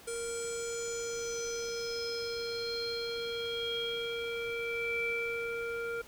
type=tone with low-pass filter sweep; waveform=square; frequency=466.2 Hz; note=A#4; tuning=in tune; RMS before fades=-36 dBFS; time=0.07-6.02 s; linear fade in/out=10 ms; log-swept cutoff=8700 to 1800 Hz; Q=8.3; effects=pink hiss -54 dBFS RMS until 6.07 s